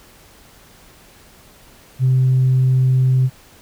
sine tone, 129.5 Hz, C3, 17 cents flat, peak -10 dBFS, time 1.99-3.3 s, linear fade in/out 50 ms, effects tanh soft clip ceiling -8 dBFS + pink hiss -47 dBFS RMS until 3.61 s

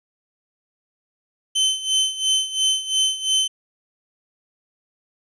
sawtooth tone with tremolo, 3070 Hz, G7, 37 cents flat, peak -12 dBFS, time 1.55-3.48 s, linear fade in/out 10 ms, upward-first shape sine, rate 2.9 Hz, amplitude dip 80%, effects resampled to 22050 Hz

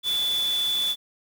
sine tone in noise, 3468 Hz, A7, 26 cents flat, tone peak -22 dBFS, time 0.03-0.96 s, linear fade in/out 50 ms, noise white, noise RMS -36 dBFS, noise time 0.03-0.96 s, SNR +11 dB, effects none

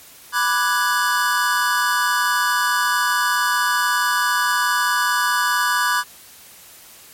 square chord, G# half-diminished seventh, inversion first, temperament equal, 987.8 / 1174.7 / 1480 / 1661.2 Hz, B5 / D6 / F#6 / G#6, 0 / 0 / 0 / 0 cents, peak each -23 dBFS, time 0.32-6.04 s, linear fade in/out 50 ms, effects white hiss -44 dBFS RMS until 7.13 s + MP3 64 kbps

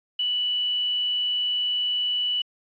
sine tone with quantisation, 2960 Hz, F#7, in tune, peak -22 dBFS, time 0.19-2.42 s, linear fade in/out 5 ms, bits 8, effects resampled to 11025 Hz

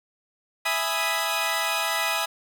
15% pulse chord, E major seventh, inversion none, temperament equal, 659.3 / 830.6 / 987.8 / 1244.5 Hz, E5 / G#5 / B5 / D#6, 0 / 0 / 0 / 0 cents, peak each -23 dBFS, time 0.65-2.26 s, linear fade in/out 10 ms, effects none

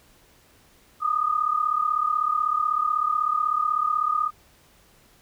sine tone pair together, 1208.4 / 1244.5 Hz, D6 / D#6, +49 / 0 cents, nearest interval minor second, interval 51 cents, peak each -24 / -23 dBFS, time 1-4.31 s, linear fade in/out 50 ms, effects pink hiss -57 dBFS RMS until 5.21 s

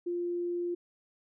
sine tone, 349.2 Hz, F4, in tune, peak -30 dBFS, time 0.06-0.75 s, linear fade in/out 10 ms, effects none

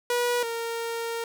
sawtooth tone pair in turn, 484.9 / 462.1 Hz, B4 / A#4, -32 / -15 cents, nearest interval minor second, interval 83 cents, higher first, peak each -19 / -25 dBFS, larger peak first, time 0.1-0.43 / 0.43-1.24 s, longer second, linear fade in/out 2 ms, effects 10-bit

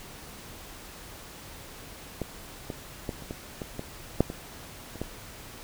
clicks, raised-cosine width 2 ms, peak -17 / -19 / -17 / -30 / -21 / -20 / -20 / -6 / -21 / -27 / -17 dBFS, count 11, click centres 2.217 / 2.702 / 3.092 / 3.223 / 3.309 / 3.618 / 3.794 / 4.206 / 4.301 / 4.957 / 5.016 s, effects pink hiss -45 dBFS RMS until 5.63 s

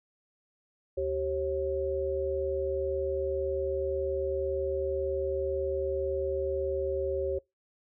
sine tone cluster, 75.1 / 384.9 / 543 Hz, D2 / G4 / C#5, +39 / -32 / -36 cents, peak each -38 / -31 / -30 dBFS, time 0.97-7.39 s, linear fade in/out 10 ms, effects noise-tail reverb RT60 0.2 s tail -24 dB re dry

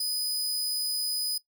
sawtooth tone, 4989 Hz, D#8, 4 cents sharp, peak -24 dBFS, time 0-1.38 s, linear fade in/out 5 ms, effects noise-tail reverb RT60 0.1 s tail -18 dB re dry

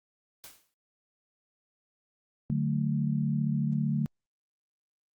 white noise with exponential decay, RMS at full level -44 dBFS, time 0.44-0.74 s, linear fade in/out 0 ms, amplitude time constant 64 ms
sine chord, D major, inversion none, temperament equal, 146.83 / 185 / 220 Hz, D3 / F#3 / A3, 0 / 0 / 0 cents, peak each -28 / -33 / -30 dBFS, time 2.5-4.06 s, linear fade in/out 0 ms
effects Opus 48 kbps

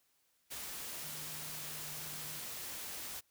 sine tone in noise, 152.8 Hz, D#3, 31 cents flat, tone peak -54 dBFS, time 1.03-2.4 s, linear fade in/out 20 ms, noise white, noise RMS -44 dBFS, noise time 0.5-3.21 s, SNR -13 dB, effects white hiss -75 dBFS RMS until 3.3 s

